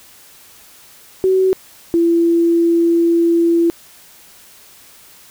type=tone pair in turn; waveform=sine; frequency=377.1 / 337.3 Hz; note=F#4 / E4; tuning=+33 / +40 cents; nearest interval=major second; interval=193 cents; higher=first; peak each=-10 dBFS; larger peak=neither; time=1.24-1.53 / 1.94-3.7 s; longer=second; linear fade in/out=0 ms; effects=white hiss -44 dBFS RMS until 5.3 s